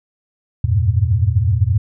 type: tone cluster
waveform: sine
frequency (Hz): 83.3 / 95.5 / 103.6 / 118.8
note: E2 / G2 / G#2 / A#2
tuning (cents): +19 / -45 / -4 / +33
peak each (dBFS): -18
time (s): 0.64-1.78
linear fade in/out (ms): 5
effects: none